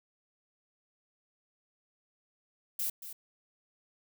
violet noise with echo, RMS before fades -33 dBFS, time 2.79-2.9 s, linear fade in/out 5 ms, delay 230 ms, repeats 1, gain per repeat -11 dB, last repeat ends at 3.13 s, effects none

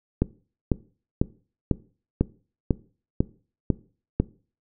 click train, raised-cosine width 3 ms, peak -6 dBFS, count 9, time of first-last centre 0.22-4.2 s, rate 2.01 Hz, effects noise-tail reverb RT60 0.4 s tail -20 dB re dry

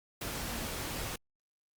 sine tone in noise, 233.1 Hz, A#3, in tune, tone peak -46 dBFS, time 0.4-0.66 s, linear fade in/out 5 ms, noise pink, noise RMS -38 dBFS, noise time 0.21-1.16 s, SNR -11 dB, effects Opus 48 kbps

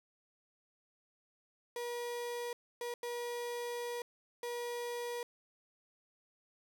35% pulse tone bursts at uneven times, 480 Hz, B4, 49 cents flat, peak -36 dBFS, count 4, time 1.76-2.53 / 2.81-2.94 / 3.03-4.02 / 4.43-5.23 s, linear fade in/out 2 ms, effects none

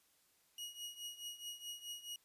sawtooth tone with tremolo, 2894 Hz, F#7, 39 cents flat, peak -39 dBFS, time 0.58-2.16 s, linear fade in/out 2 ms, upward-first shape triangle, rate 4.7 Hz, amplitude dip 85%, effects white hiss -73 dBFS RMS until 2.24 s + resampled to 32000 Hz

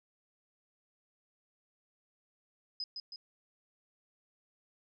sine tone with echo, 5030 Hz, D#8, 18 cents sharp, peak -35 dBFS, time 2.8-2.84 s, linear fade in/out 2 ms, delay 160 ms, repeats 2, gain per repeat -4 dB, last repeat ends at 3.16 s, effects none

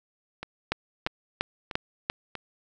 two click trains, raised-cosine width 0.3 ms, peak -9 / -19 dBFS, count 5 / 4, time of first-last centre 0.72-2.099 / 0.43-2.353 s, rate 2.9 / 1.56 Hz, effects none

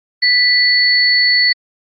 sine tone pair together, 1975 / 4434 Hz, B6 / C#8, 0 / 0 cents, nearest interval octave + major second, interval 1400 cents, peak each -12 dBFS, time 0.22-1.53 s, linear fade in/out 10 ms, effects Opus 32 kbps

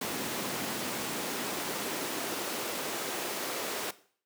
pink noise with high-pass filter sweep, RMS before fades -35 dBFS, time 0.01-3.91 s, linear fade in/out 5 ms, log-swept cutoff 210 to 410 Hz, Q 1.2, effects noise-tail reverb RT60 0.5 s tail -17 dB re dry

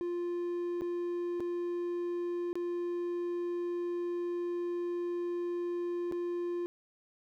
triangle tone with dropouts, 349.2 Hz, F4, in tune, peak -30 dBFS, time 0.01-6.66 s, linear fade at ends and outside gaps 0 ms, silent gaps 0.81-0.819 / 1.399-1.405 / 2.53-2.555 / 6.114-6.123 s, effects none

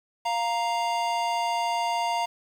square tone pair together, 698.5 / 932.4 Hz, F5 / A#5, 0 / 0 cents, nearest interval perfect fourth, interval 500 cents, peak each -29 / -27 dBFS, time 0.25-2.26 s, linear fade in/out 10 ms, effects low-pass 6000 Hz 12 dB/octave + 8-bit

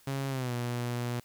sawtooth tone with pitch glide, 136.6 to 121 Hz, C#3 to B2, -25 to -35 cents, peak -27 dBFS, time 0.07-1.2 s, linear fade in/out 5 ms, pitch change -210 cents, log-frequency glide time 0.29-0.53 s, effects white hiss -61 dBFS RMS until 1.24 s

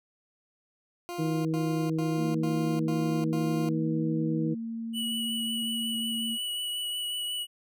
20% pulse tone bursts, 350 Hz, F4, 4 cents sharp, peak -30 dBFS, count 6, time 1.09-3.69 s, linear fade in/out 0 ms, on 360 ms, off 88 ms
harmonic tone, 159.7 Hz, D#3, 45 cents sharp, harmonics 1 / 2 / 3, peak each -29 / -29 / -37 dBFS, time 1.18-4.55 s, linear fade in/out 20 ms
sine tone, 228 Hz, A#3, 38 cents flat, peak -32 dBFS, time 2.16-6.38 s, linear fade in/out 50 ms
square tone with vibrato, 2942 Hz, F#7, 11 cents flat, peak -31 dBFS, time 4.93-7.47 s, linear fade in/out 50 ms, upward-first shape triangle, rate 5.5 Hz, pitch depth 19 cents each way
effects none

